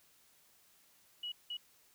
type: tone bursts at uneven times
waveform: sine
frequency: 2919 Hz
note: F#7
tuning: 24 cents flat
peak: -38 dBFS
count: 2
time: 1.23-1.32 / 1.5-1.57 s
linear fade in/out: 5 ms
effects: white hiss -67 dBFS RMS until 1.94 s